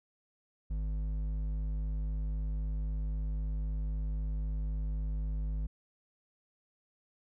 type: tone with hard clipping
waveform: sine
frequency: 51.91 Hz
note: G#1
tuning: in tune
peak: -33 dBFS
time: 0.7-5.67 s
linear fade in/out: 10 ms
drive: 7 dB
effects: none